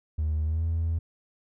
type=tone with pitch glide; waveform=triangle; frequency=77.3 to 82.37 Hz; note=D#2 to E2; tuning=-11 to -1 cents; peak=-21 dBFS; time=0.18-0.99 s; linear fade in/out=10 ms; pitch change=+110 cents; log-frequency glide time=0.44-0.64 s; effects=tanh soft clip ceiling -20 dBFS